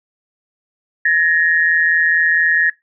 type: tone pair together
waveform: sine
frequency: 1700.4 / 1864.7 Hz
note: G#6 / A#6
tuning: +40 / 0 cents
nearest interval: major second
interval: 160 cents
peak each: -14 dBFS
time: 1.05-2.7 s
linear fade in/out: 5 ms
effects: noise-tail reverb RT60 0.2 s tail -22 dB re dry